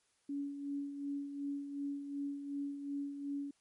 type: tone with tremolo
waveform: sine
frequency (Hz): 282.8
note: C#4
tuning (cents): +35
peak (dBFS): -35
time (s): 0.29-3.51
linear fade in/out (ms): 5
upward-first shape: sine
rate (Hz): 2.7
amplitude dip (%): 55
effects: white hiss -75 dBFS RMS until 3.6 s + MP3 48 kbps